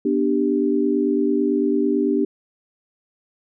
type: chord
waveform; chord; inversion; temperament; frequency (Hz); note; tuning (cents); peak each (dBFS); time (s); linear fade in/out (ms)
sine; G major; first; just; 245 / 294 / 392; B3 / D4 / G4; -14 / +2 / 0; -22 / -20 / -21; 0.05-2.25; 5
effects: none